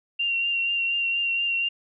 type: tone with vibrato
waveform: sine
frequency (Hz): 2764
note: F7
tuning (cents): -19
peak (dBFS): -22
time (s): 0.19-1.69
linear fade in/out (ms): 10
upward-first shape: triangle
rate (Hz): 4.2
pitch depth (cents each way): 26
effects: none